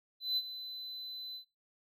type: tone with ADSR envelope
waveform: triangle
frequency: 4020 Hz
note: B7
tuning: 30 cents sharp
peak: -27 dBFS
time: 0.2-1.45 s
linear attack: 170 ms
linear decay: 44 ms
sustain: -13 dB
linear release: 99 ms
effects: noise-tail reverb RT60 0.4 s tail -25 dB re dry